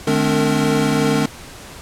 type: tone cluster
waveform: square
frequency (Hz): 151.3 / 214.7 / 258.8 / 289.2 / 456.9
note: D#3 / A3 / C4 / D4 / A#4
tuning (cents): -48 / -42 / -19 / -27 / -35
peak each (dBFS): -22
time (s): 0.07-1.26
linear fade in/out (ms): 5
effects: pink hiss -37 dBFS RMS until 1.81 s + low-pass 11000 Hz 12 dB/octave